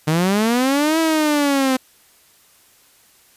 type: linear two-way sweep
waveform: sawtooth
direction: up then down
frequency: 149.9 to 327.3 to 256.6 Hz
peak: -11 dBFS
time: 0.07-1.77 s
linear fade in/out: 10 ms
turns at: 0.99 s
effects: white hiss -53 dBFS RMS until 3.36 s + resampled to 32000 Hz